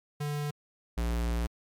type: tone pair in turn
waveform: square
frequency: 146.83 / 58.27 Hz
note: D3 / A#1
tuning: 0 / 0 cents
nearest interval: octave + major third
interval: 1600 cents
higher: first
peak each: -31 / -28 dBFS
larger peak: second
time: 0.2-0.51 / 0.97-1.47 s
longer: second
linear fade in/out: 10 ms
effects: MP3 96 kbps